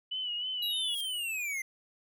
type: tone with vibrato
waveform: sine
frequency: 2960 Hz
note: F#7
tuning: in tune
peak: -32 dBFS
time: 0.11-0.95 s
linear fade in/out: 10 ms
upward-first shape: sine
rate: 3.2 Hz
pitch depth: 56 cents each way
type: linear sweep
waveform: square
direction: down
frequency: 3951 to 2059 Hz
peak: -33 dBFS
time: 0.62-1.62 s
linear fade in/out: 5 ms
type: noise with exponential growth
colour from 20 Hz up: violet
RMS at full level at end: -40 dBFS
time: 0.79-1.01 s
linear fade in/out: 2 ms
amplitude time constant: 47 ms
effects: none